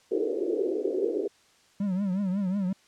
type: band-pass noise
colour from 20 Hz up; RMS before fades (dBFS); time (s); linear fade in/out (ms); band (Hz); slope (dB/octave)
white; -28; 0.11-1.28; 10; 340 to 450; 48
type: tone with vibrato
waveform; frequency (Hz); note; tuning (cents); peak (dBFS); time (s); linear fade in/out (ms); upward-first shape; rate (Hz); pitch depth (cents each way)
triangle; 192.6; G3; -30; -23; 1.8-2.73; 5; triangle; 5.5; 140
effects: white hiss -61 dBFS RMS until 2.87 s + low-pass 7000 Hz 12 dB/octave